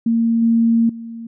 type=tone with level steps; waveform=sine; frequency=229.7 Hz; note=A#3; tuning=25 cents flat; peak=-13 / -11 / -28 dBFS; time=0.06-1.27 s; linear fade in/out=5 ms; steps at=0.42 / 0.89 s; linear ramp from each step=5 ms; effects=none